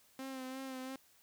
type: tone with vibrato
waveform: sawtooth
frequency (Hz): 262.5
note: C4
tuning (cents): +6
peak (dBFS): -38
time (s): 0.19-0.96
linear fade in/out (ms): 2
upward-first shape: sine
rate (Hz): 2.9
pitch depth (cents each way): 32
effects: white hiss -67 dBFS RMS until 1.22 s